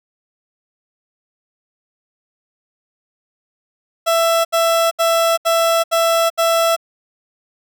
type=tone bursts; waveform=30% pulse; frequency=665 Hz; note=E5; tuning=15 cents sharp; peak=-10 dBFS; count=6; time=4.06-6.765 s; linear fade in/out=20 ms; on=390 ms; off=73 ms; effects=none